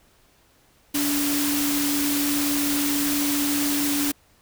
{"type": "tone in noise", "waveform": "sine", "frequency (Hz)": 288.1, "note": "D4", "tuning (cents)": -33, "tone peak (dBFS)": -23, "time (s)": [0.94, 4.12], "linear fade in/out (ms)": 10, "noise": "white", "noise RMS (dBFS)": -26, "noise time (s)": [0.94, 4.12], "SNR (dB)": 0, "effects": ["pink hiss -59 dBFS RMS until 4.41 s"]}